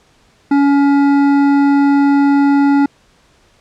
sine tone with hard clipping, 281.7 Hz, C#4, 28 cents sharp, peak -10 dBFS, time 0.51-2.86 s, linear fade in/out 5 ms, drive 11 dB, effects pink hiss -52 dBFS RMS until 3.6 s + low-pass 7000 Hz 12 dB/octave

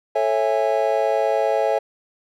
triangle chord, A major seventh, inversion none, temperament just, 440 / 550 / 660 / 825 Hz, A4 / C#5 / E5 / G#5, 0 / -14 / +2 / -12 cents, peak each -22 / -20 / -20 / -22 dBFS, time 0.15-1.79 s, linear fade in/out 10 ms, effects none

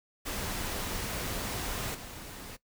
pink noise with level steps, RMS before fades -35 / -44 dBFS, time 0.25-2.57 s, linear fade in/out 20 ms, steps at 1.94 s, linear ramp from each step 10 ms, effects noise-tail reverb RT60 0.1 s tail -18 dB re dry

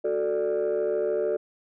sine chord, D major, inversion first, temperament just, 367.1 / 440.5 / 587.3 Hz, F#4 / A4 / D5, -14 / +2 / 0 cents, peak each -27 / -25 / -26 dBFS, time 0.04-1.37 s, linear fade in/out 10 ms, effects tanh soft clip ceiling -19 dBFS

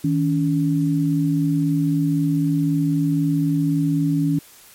sine tone pair together, 158.5 / 282.4 Hz, D#3 / C#4, +32 / +32 cents, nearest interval minor seventh, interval 1000 cents, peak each -19 dBFS, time 0.04-4.39 s, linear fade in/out 5 ms, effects white hiss -47 dBFS RMS until 4.74 s + MP3 64 kbps

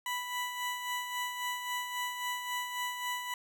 20% pulse tone with tremolo, 987.8 Hz, B5, in tune, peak -27 dBFS, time 0.06-3.34 s, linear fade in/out 2 ms, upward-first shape sine, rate 3.7 Hz, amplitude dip 50%, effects 11-bit

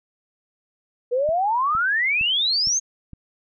sine exponential sweep, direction up, 473.6 to 6580 Hz, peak -18 dBFS, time 1.11-2.8 s, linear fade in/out 20 ms
click train, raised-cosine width 5 ms, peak -26 dBFS, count 5, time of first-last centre 1.29-3.133 s, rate 2.17 Hz
effects none

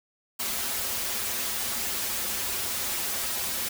white noise with comb filter, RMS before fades -30 dBFS, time 0.39-3.69 s, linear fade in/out 10 ms, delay 6.6 ms, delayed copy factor -0.95, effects none

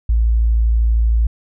sine tone, 56.4 Hz, A1, 44 cents sharp, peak -11 dBFS, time 0.09-1.27 s, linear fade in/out 5 ms, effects none

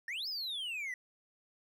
triangle exponential two-way sweep, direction up then down, 1760 to 5274 to 1928 Hz, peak -35 dBFS, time 0.08-0.94 s, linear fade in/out 2 ms, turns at 0.28 s, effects none

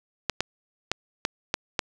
clicks, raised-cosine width 0.2 ms, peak -6 dBFS, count 6, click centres 0.297 / 0.406 / 0.916 / 1.251 / 1.541 / 1.792 s, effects none

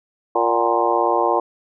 harmonic tone with a mistuned harmonic, 116.54 Hz, A#2, in tune, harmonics 3 / 4 / 5 / 6 / 7 / 8 / 9, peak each -23 / -23 / -23 / -23 / -23 / -23 / -23 dBFS, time 0.35-1.4 s, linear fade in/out 5 ms, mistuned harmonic 6, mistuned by +88 cents, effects none

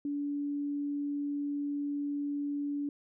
sine tone, 287.5 Hz, D4, 37 cents flat, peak -31 dBFS, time 0.05-2.89 s, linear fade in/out 2 ms, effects none

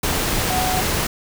sine tone in noise, 740 Hz, F#5, in tune, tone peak -21 dBFS, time 0.5-0.81 s, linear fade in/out 5 ms, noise pink, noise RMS -21 dBFS, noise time 0.03-1.07 s, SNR -3 dB, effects none

